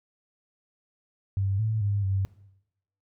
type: tone with pitch steps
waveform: sine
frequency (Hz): 97.8 / 109.7 / 101.2 / 96.7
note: G2 / A2 / G#2 / G2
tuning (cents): -4 / -5 / -44 / -23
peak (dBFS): -23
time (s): 1.37-2.25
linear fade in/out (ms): 0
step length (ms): 220
effects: noise-tail reverb RT60 0.8 s tail -19 dB re dry